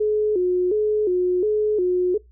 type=tone with vibrato; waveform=sine; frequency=392 Hz; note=G4; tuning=in tune; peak=-17 dBFS; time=0-2.18 s; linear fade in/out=10 ms; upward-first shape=square; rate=1.4 Hz; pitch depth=140 cents each way; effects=noise-tail reverb RT60 0.2 s tail -25 dB re dry + added 60 Hz sine -48 dBFS peak until 2.31 s